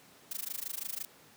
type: noise with amplitude modulation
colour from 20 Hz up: blue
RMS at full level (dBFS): -35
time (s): 0.31-1.05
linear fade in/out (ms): 2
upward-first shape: sine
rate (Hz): 25.9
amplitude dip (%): 100
effects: pink hiss -58 dBFS RMS until 1.36 s + high-pass 150 Hz 12 dB/octave